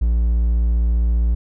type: tone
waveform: triangle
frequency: 57.6 Hz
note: A#1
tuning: 20 cents flat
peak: -12 dBFS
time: 0.01-1.35 s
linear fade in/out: 10 ms
effects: none